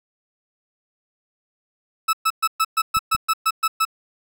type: tone bursts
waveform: 40% pulse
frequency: 1306 Hz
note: E6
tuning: 17 cents flat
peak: -15 dBFS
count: 11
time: 2.08-3.852 s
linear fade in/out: 10 ms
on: 52 ms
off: 120 ms
type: clicks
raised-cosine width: 5 ms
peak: -22 / -20 dBFS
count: 2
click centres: 2.969 / 3.149 s
effects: none